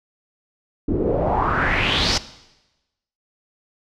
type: noise with low-pass filter sweep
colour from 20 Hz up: pink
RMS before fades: -20 dBFS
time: 0.88-2.18 s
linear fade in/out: 5 ms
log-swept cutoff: 300 to 5600 Hz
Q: 4.6
effects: noise-tail reverb RT60 1.0 s tail -17 dB re dry